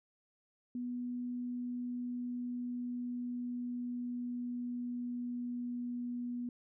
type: tone with pitch glide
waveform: sine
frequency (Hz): 245.4 to 243.1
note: B3 to B3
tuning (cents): -11 to -27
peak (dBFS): -36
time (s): 0.75-6.49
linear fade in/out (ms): 2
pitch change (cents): -16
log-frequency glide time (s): 1.56-6.01
effects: none